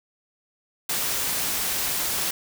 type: noise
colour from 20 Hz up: white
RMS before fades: -26 dBFS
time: 0.89-2.31 s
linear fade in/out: 5 ms
effects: none